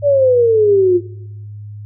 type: exponential sweep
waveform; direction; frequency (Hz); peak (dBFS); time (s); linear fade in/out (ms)
sine; down; 588 to 345.2; -8; 0.02-1.01; 50
effects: noise-tail reverb RT60 0.9 s tail -20 dB re dry + added 104 Hz sine -28 dBFS peak until 1.85 s